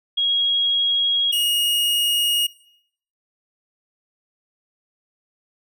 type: tone pair in turn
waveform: sine / 45% pulse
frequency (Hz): 3296 / 2869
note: G#7 / F7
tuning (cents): -14 / +46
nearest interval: major second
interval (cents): 240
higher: first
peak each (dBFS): -17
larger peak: neither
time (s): 0.17-1.32 / 1.32-2.47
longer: neither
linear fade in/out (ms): 10
effects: noise-tail reverb RT60 0.7 s tail -20 dB re dry